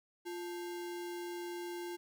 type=tone with sample-and-hold; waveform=sine; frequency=349.2 Hz; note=F4; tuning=in tune; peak=-39 dBFS; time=0.25-1.97 s; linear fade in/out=20 ms; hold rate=1225 Hz; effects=none